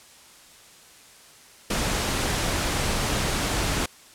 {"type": "noise", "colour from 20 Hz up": "pink", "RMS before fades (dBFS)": -25, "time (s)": [1.7, 3.86], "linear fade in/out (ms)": 5, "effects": ["white hiss -50 dBFS RMS until 4.14 s", "low-pass 10000 Hz 12 dB/octave"]}